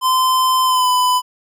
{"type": "tone with pitch glide", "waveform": "square", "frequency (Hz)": [1030, 1001.8], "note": ["C6", "B5"], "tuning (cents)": [-28, 24], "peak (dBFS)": -13, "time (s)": [0.01, 1.22], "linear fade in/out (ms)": 50, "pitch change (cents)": -48, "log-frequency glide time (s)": [0.65, 0.89], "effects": []}